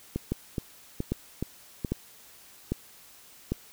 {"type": "two click trains", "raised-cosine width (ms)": 3, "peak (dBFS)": [-14, -16], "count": [5, 5], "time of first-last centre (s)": [[0.32, 3.52], [0.16, 1.848]], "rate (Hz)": [1.25, 2.37], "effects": ["white hiss -53 dBFS RMS until 3.72 s"]}